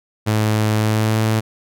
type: tone with pitch glide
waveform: sawtooth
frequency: 107.9 to 110.1 Hz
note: A2 to A2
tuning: -33 to +2 cents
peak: -11 dBFS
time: 0.26-1.41 s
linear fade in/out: 20 ms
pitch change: +35 cents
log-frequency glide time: 0.77-1.2 s
effects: none